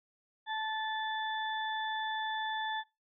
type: harmonic tone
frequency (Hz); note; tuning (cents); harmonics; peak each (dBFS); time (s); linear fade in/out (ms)
874; A5; -12; 1 / 2 / 4; -35 / -38 / -41; 0.46-2.84; 50
effects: noise-tail reverb RT60 0.2 s tail -17 dB re dry

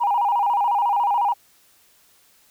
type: tone with vibrato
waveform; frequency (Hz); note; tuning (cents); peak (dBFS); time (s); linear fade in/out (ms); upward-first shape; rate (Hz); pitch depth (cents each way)
sine; 880; A5; 0; -16; 0-1.34; 20; square; 14; 140
effects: tanh soft clip ceiling -12 dBFS + white hiss -57 dBFS RMS until 2.5 s

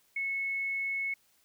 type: tone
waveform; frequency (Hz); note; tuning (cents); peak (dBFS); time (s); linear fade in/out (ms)
sine; 2196; C#7; -17; -30; 0.16-1.14; 5
effects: white hiss -68 dBFS RMS until 1.44 s

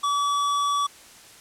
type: tone with tanh clipping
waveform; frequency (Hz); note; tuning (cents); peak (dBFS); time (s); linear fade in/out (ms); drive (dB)
sine; 1145; D6; -44; -23; 0.03-0.87; 10; 17
effects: white hiss -48 dBFS RMS until 1.4 s + low-pass 10000 Hz 12 dB/octave

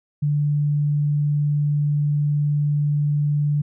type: tone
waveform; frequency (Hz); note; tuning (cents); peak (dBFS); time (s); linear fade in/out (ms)
sine; 146.83; D3; 0; -17; 0.22-3.62; 10
effects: none

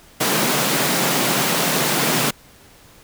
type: high-pass noise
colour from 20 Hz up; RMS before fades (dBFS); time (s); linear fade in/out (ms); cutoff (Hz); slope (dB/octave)
pink; -19; 0.2-2.31; 10; 130; 96
effects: pink hiss -48 dBFS RMS until 3.03 s

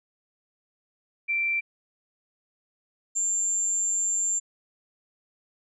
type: tone pair in turn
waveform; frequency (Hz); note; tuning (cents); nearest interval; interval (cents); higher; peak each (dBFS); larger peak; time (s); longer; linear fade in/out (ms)
sine; 2349 / 7296; D7 / A#8; 0 / -38; octave + minor sixth; 1962; second; -23; neither; 1.28-1.61 / 3.15-4.4; second; 20
effects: none

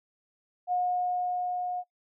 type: tone with level ramp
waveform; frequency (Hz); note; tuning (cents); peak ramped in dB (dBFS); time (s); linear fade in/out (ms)
sine; 721; F#5; -45; -24 to -30; 0.67-1.84; 50
effects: noise-tail reverb RT60 0.1 s tail -21 dB re dry

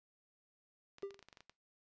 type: clicks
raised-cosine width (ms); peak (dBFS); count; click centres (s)
0.2; -38; 11; 0.984 / 1.024 / 1.107 / 1.144 / 1.192 / 1.227 / 1.286 / 1.328 / 1.372 / 1.406 / 1.496
type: tone with exponential decay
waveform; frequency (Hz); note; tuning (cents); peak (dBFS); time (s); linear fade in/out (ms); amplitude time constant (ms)
triangle; 396.4; G4; +19; -34; 1.03-1.21; 1; 38
effects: noise-tail reverb RT60 0.2 s tail -20 dB re dry + resampled to 16000 Hz

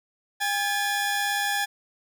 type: tone pair together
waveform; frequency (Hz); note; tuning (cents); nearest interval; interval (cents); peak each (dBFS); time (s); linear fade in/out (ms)
sawtooth; 809.8 / 1717; G#5 / A6; -44 / -43; octave + minor second; 1301; -23; 0.4-1.66; 20
effects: none

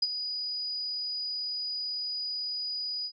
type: tone with ADSR envelope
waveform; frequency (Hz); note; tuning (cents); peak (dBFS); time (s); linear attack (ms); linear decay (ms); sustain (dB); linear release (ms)
sine; 4931; D#8; -16; -21; 0.02-3.12; 7; 34; -10; 68
effects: none

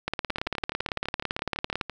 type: two click trains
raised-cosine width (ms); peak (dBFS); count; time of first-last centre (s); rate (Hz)
0.3; -11 / -17; 32 / 20; 0.08-1.812 / 0.3-1.897; 17.9 / 11.9
effects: none

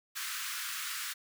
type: high-pass noise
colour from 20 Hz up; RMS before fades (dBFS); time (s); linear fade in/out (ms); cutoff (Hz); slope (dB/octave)
pink; -38; 0.15-1.14; 20; 1200; 48
effects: none

